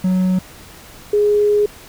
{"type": "tone pair in turn", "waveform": ["triangle", "sine"], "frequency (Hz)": [185, 415.3], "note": ["F#3", "G#4"], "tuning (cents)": [0, 0], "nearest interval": "octave + major second", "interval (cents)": 1400, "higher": "second", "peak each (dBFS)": -11, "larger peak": "neither", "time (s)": [[0.04, 0.39], [1.13, 1.66]], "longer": "second", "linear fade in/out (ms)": 5, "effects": ["pink hiss -40 dBFS RMS until 1.88 s"]}